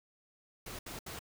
pink noise bursts, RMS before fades -44 dBFS, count 3, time 0.66-1.192 s, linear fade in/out 5 ms, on 130 ms, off 71 ms, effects none

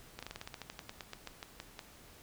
slowing click train, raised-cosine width 0.2 ms, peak -25 dBFS, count 18, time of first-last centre 0.19-1.792 s, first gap 36 ms, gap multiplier 1.11, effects pink hiss -57 dBFS RMS until 2.22 s

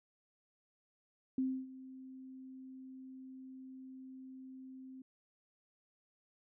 sine tone with ADSR envelope, 261.3 Hz, C4, 2 cents flat, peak -30 dBFS, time 1.38-5.02 s, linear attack 3 ms, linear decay 280 ms, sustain -18 dB, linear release 4 ms, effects none

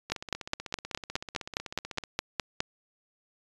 two click trains, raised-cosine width 0.2 ms, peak -10 / -21 dBFS, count 13 / 32, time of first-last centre 0.12-2.604 / 0.1-2.038 s, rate 4.83 / 16 Hz, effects resampled to 24000 Hz

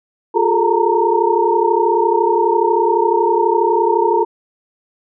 sine tone cluster, 355.5 / 414.4 / 448.6 / 905 / 937 Hz, F4 / G#4 / A4 / A5 / A#5, +31 / -4 / +34 / +48 / +9 cents, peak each -18 dBFS, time 0.34-4.25 s, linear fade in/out 20 ms, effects none

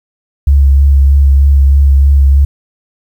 sine tone with vibrato, 69.3 Hz, C#2, in tune, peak -3 dBFS, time 0.47-2.45 s, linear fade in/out 5 ms, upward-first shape sine, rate 3.2 Hz, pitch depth 23 cents each way, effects 7-bit

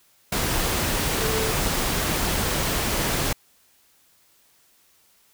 sine tone in noise, 440 Hz, A4, in tune, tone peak -26 dBFS, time 1.21-1.51 s, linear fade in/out 5 ms, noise pink, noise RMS -24 dBFS, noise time 0.32-3.33 s, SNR -5 dB, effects white hiss -60 dBFS RMS until 5.33 s

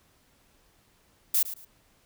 violet noise with echo, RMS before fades -23 dBFS, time 1.34-1.43 s, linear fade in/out 5 ms, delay 110 ms, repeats 2, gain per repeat -13 dB, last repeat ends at 1.65 s, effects pink hiss -64 dBFS RMS until 2.05 s

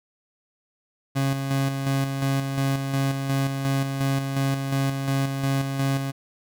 30% pulse tone with tremolo, 136.5 Hz, C#3, 26 cents flat, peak -18 dBFS, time 1.15-6.12 s, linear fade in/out 20 ms, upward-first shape square, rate 2.8 Hz, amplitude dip 45%, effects none

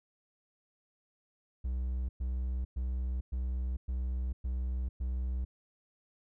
triangle tone bursts, 63 Hz, B1, 35 cents sharp, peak -29 dBFS, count 7, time 1.64-5.45 s, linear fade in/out 10 ms, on 450 ms, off 110 ms, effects none

